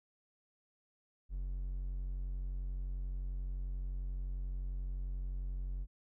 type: tone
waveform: triangle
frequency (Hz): 45.71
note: F#1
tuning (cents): -20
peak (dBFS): -34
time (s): 1.29-5.87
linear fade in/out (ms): 50
effects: none